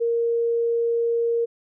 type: tone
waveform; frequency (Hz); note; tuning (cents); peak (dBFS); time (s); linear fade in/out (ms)
sine; 466.2; A#4; 0; -19; 0-1.46; 20
effects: none